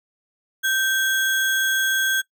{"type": "tone with sample-and-hold", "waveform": "sine", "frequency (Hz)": 1563, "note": "G6", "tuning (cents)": -6, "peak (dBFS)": -18, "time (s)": [0.63, 2.22], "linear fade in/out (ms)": 20, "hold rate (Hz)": 4900, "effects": ["noise-tail reverb RT60 0.1 s tail -20 dB re dry"]}